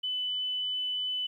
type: tone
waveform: sine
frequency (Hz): 3001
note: F#7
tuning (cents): +24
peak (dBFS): -29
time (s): 0.03-1.27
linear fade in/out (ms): 10
effects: 11-bit